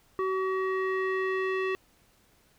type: tone with low-pass filter sweep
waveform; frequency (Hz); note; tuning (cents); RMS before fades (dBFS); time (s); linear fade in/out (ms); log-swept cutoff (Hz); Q
square; 378.6; F#4; +40; -29; 0.19-1.75; 0; 1400 to 2400; 2.8
effects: pink hiss -64 dBFS RMS until 2.58 s